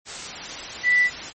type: tone in noise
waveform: sine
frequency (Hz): 1975.5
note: B6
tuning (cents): 0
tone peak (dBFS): -15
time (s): 0.83-1.1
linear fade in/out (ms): 50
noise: white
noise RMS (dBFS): -33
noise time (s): 0.05-1.33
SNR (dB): +15
effects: MP3 32 kbps